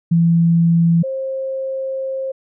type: tone pair in turn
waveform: sine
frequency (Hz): 167.9 / 532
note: E3 / C5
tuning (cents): +32 / +29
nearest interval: octave + minor sixth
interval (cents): 1997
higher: second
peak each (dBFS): -10 / -20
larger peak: first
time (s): 0.11-1.03 / 1.03-2.32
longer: second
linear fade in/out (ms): 10
effects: none